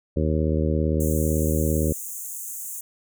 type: harmonic tone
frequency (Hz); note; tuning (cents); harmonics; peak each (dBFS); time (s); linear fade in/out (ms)
77.78; D#2; 0; 1 / 2 / 3 / 4 / 5 / 6 / 7; -23 / -26 / -28 / -29 / -30 / -31 / -31; 0.16-1.93; 10
type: high-pass noise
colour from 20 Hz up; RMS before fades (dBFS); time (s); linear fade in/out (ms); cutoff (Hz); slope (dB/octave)
pink; -34; 1-2.81; 5; 6400; 96
effects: none

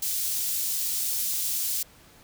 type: high-pass noise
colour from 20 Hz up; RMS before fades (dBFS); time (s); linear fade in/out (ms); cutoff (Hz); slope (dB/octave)
white; -28; 0.02-1.83; 5; 4700; 12
effects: pink hiss -54 dBFS RMS until 2.23 s

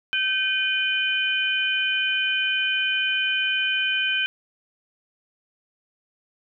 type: tone cluster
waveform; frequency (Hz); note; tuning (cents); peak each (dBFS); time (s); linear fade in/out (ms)
sine; 1546 / 2452 / 3043; G6 / D#7 / F#7; -24 / -26 / +48; -25; 0.13-4.26; 0
effects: none

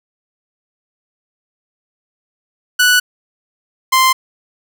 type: tone pair in turn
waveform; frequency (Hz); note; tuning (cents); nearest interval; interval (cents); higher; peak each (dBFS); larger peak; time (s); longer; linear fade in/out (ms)
sawtooth; 1480 / 1043.5; F#6 / C6; 0 / -5; tritone; 605; first; -5; neither; 2.79-3 / 3.92-4.13; neither; 10
effects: none

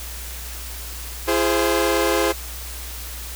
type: chord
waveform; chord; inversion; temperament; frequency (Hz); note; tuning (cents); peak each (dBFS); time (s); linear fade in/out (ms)
sawtooth; E augmented; none; equal with one note detuned; 338.1 / 415.3 / 523.3; E4 / G#4 / B#4; +44 / 0 / 0; -18; 1.27-2.33; 20
effects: added 60 Hz sine -33 dBFS peak until 3.35 s + white hiss -35 dBFS RMS until 3.35 s

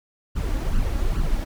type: noise with flanger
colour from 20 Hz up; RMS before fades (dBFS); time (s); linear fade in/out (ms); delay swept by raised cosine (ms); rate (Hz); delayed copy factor
brown; -22; 0.35-1.45; 20; 0.66 to 3.66; 2.4; +0.65
effects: none

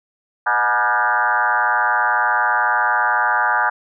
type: tone with frequency modulation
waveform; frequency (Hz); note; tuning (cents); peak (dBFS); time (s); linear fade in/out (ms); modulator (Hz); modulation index
sine; 1196; D6; +31; -14; 0.46-3.7; 10; 114; 3.9
effects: none

